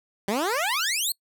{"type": "exponential sweep", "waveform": "15% pulse", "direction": "up", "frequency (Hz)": [188.7, 4431], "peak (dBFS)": -17, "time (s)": [0.28, 1.12], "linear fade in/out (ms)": 2, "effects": ["noise-tail reverb RT60 0.1 s tail -26 dB re dry"]}